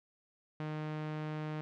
sawtooth tone with low-pass filter, 153.7 Hz, D#3, 21 cents flat, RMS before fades -39 dBFS, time 0.6-1.61 s, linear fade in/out 0 ms, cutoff 2600 Hz, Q 0.75, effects none

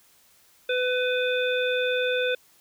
harmonic tone with a mistuned harmonic, 501 Hz, B4, 25 cents sharp, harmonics 1 / 3 / 5 / 7, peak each -24 / -29 / -31 / -32 dBFS, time 0.69-2.35 s, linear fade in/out 5 ms, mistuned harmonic 7, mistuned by +15 cents, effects white hiss -59 dBFS RMS until 2.6 s

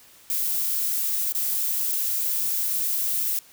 violet noise with dropouts, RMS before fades -25 dBFS, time 0.3-3.39 s, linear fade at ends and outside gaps 1 ms, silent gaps 1.323-1.349 s, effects white hiss -52 dBFS RMS until 3.52 s

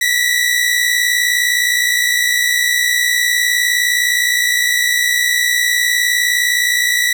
sawtooth tone pair together, 1917.4 / 1977 Hz, A#6 / B6, +48 / +1 cents, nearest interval minor second, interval 53 cents, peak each -12 dBFS, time 0.01-7.13 s, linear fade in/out 5 ms, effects none

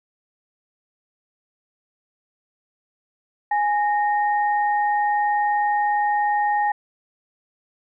sine tone pair together, 830.6 / 1848.5 Hz, G#5 / A#6, 0 / -15 cents, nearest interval octave + major second, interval 1385 cents, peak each -18 / -27 dBFS, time 3.51-6.72 s, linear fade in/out 5 ms, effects none

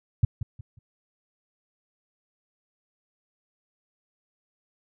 sine tone with echo, 108.1 Hz, A2, 30 cents flat, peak -13 dBFS, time 0.23-0.25 s, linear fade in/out 5 ms, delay 180 ms, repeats 3, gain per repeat -11 dB, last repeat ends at 0.79 s, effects none

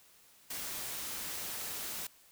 white noise, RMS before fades -40 dBFS, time 0.5-2.07 s, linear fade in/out 5 ms, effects white hiss -62 dBFS RMS until 2.31 s

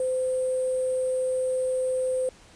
sine tone with sample-and-hold, 513 Hz, C5, 34 cents flat, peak -23 dBFS, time 0-2.29 s, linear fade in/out 2 ms, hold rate 8820 Hz, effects pink hiss -53 dBFS RMS until 2.55 s + resampled to 22050 Hz

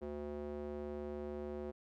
square tone with band-pass filter, 73.42 Hz, D2, in tune, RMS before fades -43 dBFS, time 0.01-1.72 s, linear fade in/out 20 ms, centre 420 Hz, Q 2, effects none

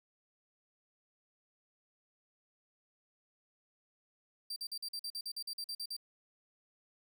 40% pulse tone bursts, 4699 Hz, D8, in tune, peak -37 dBFS, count 14, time 4.5-5.966 s, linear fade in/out 5 ms, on 62 ms, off 46 ms, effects none

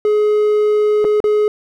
triangle tone with dropouts, 421.7 Hz, G#4, 26 cents sharp, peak -9 dBFS, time 0.05-1.48 s, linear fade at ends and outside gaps 1 ms, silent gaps 1.044-1.049 / 1.203-1.241 s, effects none

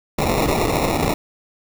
white noise with sample-and-hold, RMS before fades -19 dBFS, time 0.18-1.14 s, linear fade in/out 5 ms, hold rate 1575 Hz, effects none

